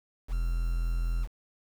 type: tone with quantisation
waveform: triangle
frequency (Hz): 42.11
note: E1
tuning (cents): +38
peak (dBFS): -24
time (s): 0.28-1.28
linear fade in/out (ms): 50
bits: 8
effects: none